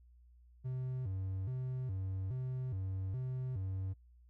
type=tone with vibrato; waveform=triangle; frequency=110.6 Hz; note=A2; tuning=9 cents sharp; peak=-34 dBFS; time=0.64-3.94 s; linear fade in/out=20 ms; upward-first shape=square; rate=1.2 Hz; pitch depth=260 cents each way; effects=noise-tail reverb RT60 0.1 s tail -22 dB re dry + added 60 Hz sine -59 dBFS peak until 4.29 s